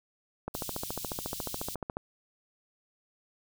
click train, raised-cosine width 1 ms, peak -20 dBFS, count 22, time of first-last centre 0.48-1.969 s, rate 14.1 Hz
white band-stop noise, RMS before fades -40 dBFS, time 0.54-1.75 s, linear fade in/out 5 ms, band 170 to 3100 Hz, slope 24 dB/octave
effects none

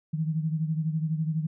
sine beating tone pair, 156.4 / 168.4 Hz, D#3 / E3, +9 / +37 cents, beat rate 12 Hz, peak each -26 / -32 dBFS, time 0.13-1.47 s, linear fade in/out 10 ms, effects none

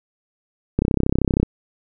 click train, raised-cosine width 3 ms, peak -4 dBFS, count 22, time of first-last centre 0.79-1.43 s, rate 32.8 Hz, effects none

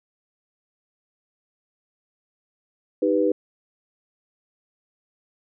sine chord, Eb augmented, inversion none, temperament equal, 311.1 / 392 / 493.9 Hz, Eb4 / G4 / B4, 0 / 0 / 0 cents, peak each -22 / -23 / -21 dBFS, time 3.02-3.32 s, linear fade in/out 5 ms, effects none

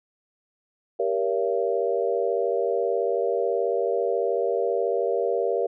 sine chord, G diminished seventh, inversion none, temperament just, 392 / 470.4 / 564.5 / 677.4 Hz, G4 / Bb4 / Db5 / Fb5, 0 / +16 / +31 / +47 cents, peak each -27 / -25 / -28 / -29 dBFS, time 0.99-5.67 s, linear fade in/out 10 ms, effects none

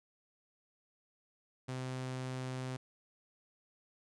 sawtooth tone, 129 Hz, C3, 24 cents flat, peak -34 dBFS, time 1.68-2.77 s, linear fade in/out 10 ms, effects resampled to 22050 Hz

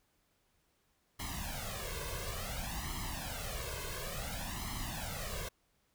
pink noise with flanger, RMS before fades -40 dBFS, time 1.19-5.49 s, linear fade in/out 10 ms, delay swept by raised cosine 0.97 to 1.93 ms, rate 0.57 Hz, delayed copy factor +1, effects pink hiss -75 dBFS RMS until 5.94 s

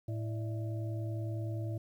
harmonic tone with a mistuned harmonic, 110 Hz, A2, in tune, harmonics 1 / 3 / 5 / 6, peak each -34 / -44 / -48 / -50 dBFS, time 0.08-1.78 s, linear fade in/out 5 ms, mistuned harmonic 5, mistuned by +120 cents, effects 11-bit

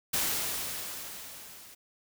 white noise with level ramp, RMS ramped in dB -28 to -51 dBFS, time 0.13-1.75 s, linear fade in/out 10 ms, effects none

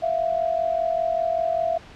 sine tone pair together, 659.3 / 704.4 Hz, E5 / F5, 0 / +15 cents, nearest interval minor second, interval 115 cents, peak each -22 / -25 dBFS, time 0.02-1.78 s, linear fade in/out 10 ms, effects pink hiss -45 dBFS RMS until 1.95 s + low-pass 4000 Hz 12 dB/octave

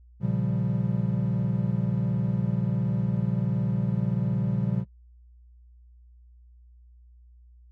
triangle chord, G half-diminished seventh, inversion first, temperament equal with one note detuned, 118.51 / 138.59 / 174.61 / 196 Hz, Bb2 / Db3 / F3 / G3, +29 / 0 / 0 / 0 cents, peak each -26 / -27 / -27 / -28 dBFS, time 0.2-4.85 s, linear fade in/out 50 ms, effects noise-tail reverb RT60 0.1 s tail -22 dB re dry + added 60 Hz sine -50 dBFS peak until 7.71 s

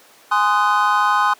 triangle chord, Ab dominant seventh, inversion none, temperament just, 830.6 / 1038.3 / 1245.9 / 1495.1 Hz, Ab5 / C6 / Eb6 / Gb6, 0 / -14 / +2 / +18 cents, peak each -18 / -16 / -17 / -20 dBFS, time 0.31-1.34 s, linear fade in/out 10 ms, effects pink hiss -48 dBFS RMS until 1.39 s + high-pass 400 Hz 12 dB/octave

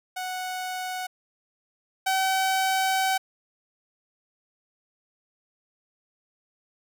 sawtooth tone pair in turn, 739 / 762.4 Hz, F#5 / G5, -2 / -48 cents, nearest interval minor second, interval 54 cents, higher second, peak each -26 / -18 dBFS, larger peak second, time 0.16-1.07 / 2.06-3.18 s, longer second, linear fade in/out 10 ms, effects none

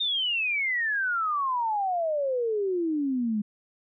sine exponential sweep, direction down, 3700 to 204.4 Hz, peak -24 dBFS, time 0-3.42 s, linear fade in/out 10 ms, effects none

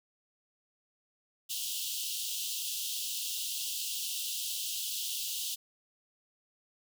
pink high-pass noise, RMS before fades -36 dBFS, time 1.49-5.56 s, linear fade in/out 20 ms, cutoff 2800 Hz, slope 96 dB/octave, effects none

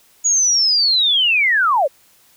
sine linear sweep, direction down, 6810 to 492.4 Hz, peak -12 dBFS, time 0.24-1.88 s, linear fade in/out 20 ms, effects white hiss -53 dBFS RMS until 2.36 s

